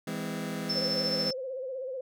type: chord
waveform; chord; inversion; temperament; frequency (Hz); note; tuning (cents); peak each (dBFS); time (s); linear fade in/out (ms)
sawtooth; E augmented; none; just; 164.81 / 206 / 257.5; E3 / G#3 / B#3; 0 / -14 / -28; -33 / -32 / -34; 0.07-1.31; 5
type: tone with tremolo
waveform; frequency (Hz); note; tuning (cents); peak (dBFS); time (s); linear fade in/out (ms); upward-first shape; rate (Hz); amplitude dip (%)
sine; 5300; E8; +9; -26; 0.69-1.33; 10; triangle; 14; 55
type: tone with vibrato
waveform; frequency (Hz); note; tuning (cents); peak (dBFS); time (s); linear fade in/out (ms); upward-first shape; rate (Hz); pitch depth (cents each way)
sine; 521; C5; -7; -33; 0.75-2.01; 5; sine; 16; 71
effects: none